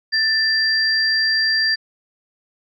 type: tone pair together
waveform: sine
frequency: 1774 / 4736 Hz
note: A6 / D8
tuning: +14 / +14 cents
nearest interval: octave + perfect fourth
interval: 1700 cents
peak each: -18 dBFS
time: 0.12-1.76 s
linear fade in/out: 20 ms
effects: none